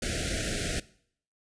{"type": "band-stop noise", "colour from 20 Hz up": "pink", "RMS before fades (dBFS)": -31, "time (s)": [0.02, 0.8], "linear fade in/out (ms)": 5, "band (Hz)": [710, 1400], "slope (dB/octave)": 96, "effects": ["noise-tail reverb RT60 0.6 s tail -20 dB re dry", "resampled to 22050 Hz"]}